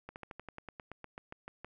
slowing click train, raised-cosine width 0.5 ms, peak -29 dBFS, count 15, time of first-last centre 0.09-1.646 s, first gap 69 ms, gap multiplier 1.07, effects none

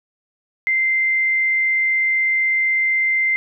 sine tone, 2084 Hz, C7, 7 cents flat, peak -15 dBFS, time 0.67-3.36 s, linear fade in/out 0 ms, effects none

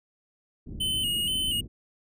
pink low-pass noise, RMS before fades -38 dBFS, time 0.66-1.68 s, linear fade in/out 20 ms, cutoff 320 Hz, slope 24 dB/octave
square tone with vibrato, 2960 Hz, F#7, in tune, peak -26 dBFS, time 0.8-1.61 s, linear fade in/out 10 ms, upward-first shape square, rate 2.1 Hz, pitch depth 51 cents each way
effects none

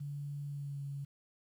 sine tone with pitch glide, 143.6 to 140.4 Hz, D3 to C#3, -39 to +22 cents, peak -38 dBFS, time 0-1.05 s, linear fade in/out 10 ms, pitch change -39 cents, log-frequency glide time 0.46-0.83 s, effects 11-bit

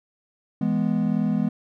triangle chord, E major, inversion none, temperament equal, 164.81 / 207.7 / 246.9 Hz, E3 / G#3 / B3, 0 / 0 / 0 cents, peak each -24 / -21 / -23 dBFS, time 0.61-1.49 s, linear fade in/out 5 ms, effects none

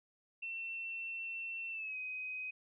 sine tone with pitch glide, 2697 to 2516 Hz, E7 to D#7, +39 to +19 cents, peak -39 dBFS, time 0.42-2.51 s, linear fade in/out 10 ms, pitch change -120 cents, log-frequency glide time 1.7-1.97 s, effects none

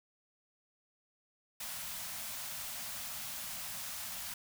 white band-stop noise, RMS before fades -42 dBFS, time 1.6-4.34 s, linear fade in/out 5 ms, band 260 to 560 Hz, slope 96 dB/octave, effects none

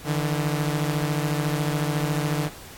sawtooth beating tone pair, 147.6 / 161.6 Hz, D3 / E3, +9 / -34 cents, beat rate 14 Hz, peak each -20 / -24 dBFS, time 0.04-2.5 s, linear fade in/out 50 ms, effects pink hiss -43 dBFS RMS until 2.77 s + AAC 64 kbps

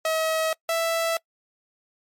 sawtooth tone pair in turn, 639 / 661.2 Hz, D#5 / E5, +46 / +5 cents, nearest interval minor second, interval 59 cents, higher second, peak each -18 dBFS, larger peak neither, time 0.05-0.53 / 0.69-1.17 s, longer neither, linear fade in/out 2 ms, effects noise-tail reverb RT60 0.1 s tail -25 dB re dry + MP3 64 kbps

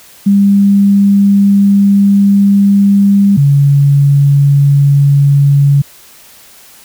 sine tone pair in turn, 199.7 / 141.21 Hz, G3 / C#3, +32 / +32 cents, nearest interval tritone, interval 600 cents, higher first, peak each -4 dBFS, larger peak neither, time 0.26-3.37 / 3.37-5.82 s, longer first, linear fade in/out 10 ms, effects white hiss -39 dBFS RMS until 6.84 s

